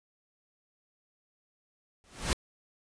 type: noise with exponential growth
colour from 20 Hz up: pink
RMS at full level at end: -25 dBFS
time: 2.04-2.33 s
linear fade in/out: 0 ms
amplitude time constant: 62 ms
effects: resampled to 22050 Hz